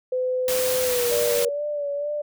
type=tone with pitch glide; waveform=sine; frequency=508 to 479.5 Hz; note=B4 to A#4; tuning=+49 to +49 cents; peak=-21 dBFS; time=0.12-1.49 s; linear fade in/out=5 ms; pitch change=-100 cents; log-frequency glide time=0.83-1.07 s
type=noise; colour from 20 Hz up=white; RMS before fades=-27 dBFS; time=0.48-1.45 s; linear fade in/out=2 ms
type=tone with vibrato; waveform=sine; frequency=581 Hz; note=D5; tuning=19 cents flat; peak=-24 dBFS; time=1.11-2.22 s; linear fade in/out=10 ms; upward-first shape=sine; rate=2.2 Hz; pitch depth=38 cents each way
effects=none